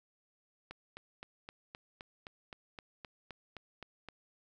click train, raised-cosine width 0.3 ms, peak -29 dBFS, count 14, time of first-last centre 0.71-4.087 s, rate 3.85 Hz, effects none

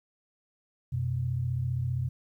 sine tone pair together, 90.8 / 125.99 Hz, F#2 / B2, -32 / +35 cents, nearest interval tritone, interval 567 cents, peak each -33 / -28 dBFS, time 0.92-2.09 s, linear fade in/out 10 ms, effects 11-bit

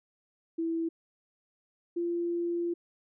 sine tone pair in turn, 329.6 / 343.8 Hz, E4 / F4, 0 / -27 cents, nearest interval minor second, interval 73 cents, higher second, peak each -28 dBFS, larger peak neither, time 0.58-0.89 / 1.96-2.74 s, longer second, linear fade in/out 10 ms, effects none

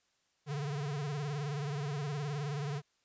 square tone with vibrato, 144.5 Hz, D3, 28 cents flat, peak -35 dBFS, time 0.46-2.82 s, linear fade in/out 50 ms, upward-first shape sine, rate 19 Hz, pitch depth 100 cents each way, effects white hiss -75 dBFS RMS until 3.04 s + resampled to 16000 Hz

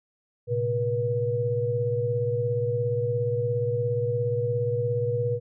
sine tone cluster, 114.1 / 131.2 / 482.3 Hz, A#2 / C3 / B4, -37 / +5 / -41 cents, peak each -28 / -32 / -25 dBFS, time 0.47-5.4 s, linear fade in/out 50 ms, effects none

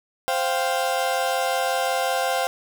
35% pulse chord, C suspended fourth, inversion none, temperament equal, 523.3 / 698.5 / 784 Hz, C5 / F5 / G5, 0 / 0 / 0 cents, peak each -24 dBFS, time 0.28-2.47 s, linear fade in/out 0 ms, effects none

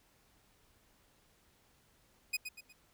sawtooth tone with echo, 2495 Hz, D#7, 4 cents sharp, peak -28 dBFS, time 2.33-2.37 s, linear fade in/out 10 ms, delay 120 ms, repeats 3, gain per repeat -8 dB, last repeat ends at 2.73 s, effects pink hiss -69 dBFS RMS until 2.93 s

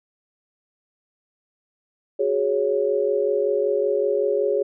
sine chord, F# suspended second, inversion none, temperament equal, 370 / 415.3 / 554.4 Hz, F#4 / G#4 / C#5, 0 / 0 / 0 cents, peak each -26 / -21 / -23 dBFS, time 2.19-4.63 s, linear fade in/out 10 ms, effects none

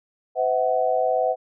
sine tone cluster, 509 / 647 / 748 Hz, C5 / E5 / F#5, -48 / -32 / +19 cents, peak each -23 dBFS, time 0.35-1.36 s, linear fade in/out 50 ms, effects none

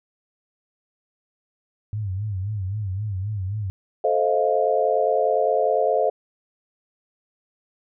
sine tone with vibrato, 100 Hz, G2, 35 cents sharp, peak -24 dBFS, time 1.93-3.7 s, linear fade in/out 0 ms, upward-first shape sine, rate 3.8 Hz, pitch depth 140 cents each way
sine chord, F dominant seventh, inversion first, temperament just, 436.5 / 523.8 / 628.6 / 698.5 Hz, A4 / C5 / Eb5 / F5, -14 / +2 / +18 / 0 cents, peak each -23 dBFS, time 4.04-6.1 s, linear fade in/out 5 ms
effects none

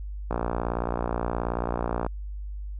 click train, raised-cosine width 1 ms, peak -13 dBFS, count 104, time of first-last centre 0.31-2.065 s, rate 58.7 Hz, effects added 50 Hz sine -32 dBFS peak until 2.79 s

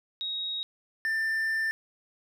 sine / triangle tone pair in turn, 3781 / 1784.4 Hz, A#7 / A6, +24 / +24 cents, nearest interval octave + minor second, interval 1300 cents, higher first, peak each -30 / -24 dBFS, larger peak second, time 0.21-0.63 / 1.05-1.71 s, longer second, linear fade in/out 0 ms, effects none

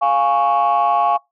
sine chord, Db major, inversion first, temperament equal, 698.5 / 830.6 / 1108.7 Hz, F5 / Ab5 / Db6, 0 / 0 / 0 cents, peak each -16 dBFS, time 0.01-1.18 s, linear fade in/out 20 ms, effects noise-tail reverb RT60 0.2 s tail -24 dB re dry + tanh soft clip ceiling -8 dBFS

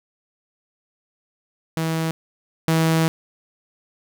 sawtooth tone pair in turn, 161.9 / 161.9 Hz, E3 / E3, -31 / -31 cents, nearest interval unison, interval 0 cents, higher neither, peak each -17 / -12 dBFS, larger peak second, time 1.77-2.11 / 2.68-3.08 s, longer second, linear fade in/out 0 ms, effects none

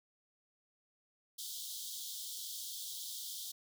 pink high-pass noise, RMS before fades -44 dBFS, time 1.38-3.52 s, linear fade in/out 10 ms, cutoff 3200 Hz, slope 96 dB/octave, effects none

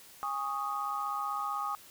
sine chord, Ab suspended fourth, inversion none, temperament equal with one note detuned, 819.6 / 1108.7 / 1244.5 Hz, Ab5 / Db6 / Eb6, -23 / 0 / 0 cents, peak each -37 / -38 / -34 dBFS, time 0.23-1.75 s, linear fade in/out 0 ms, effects white hiss -54 dBFS RMS until 1.9 s

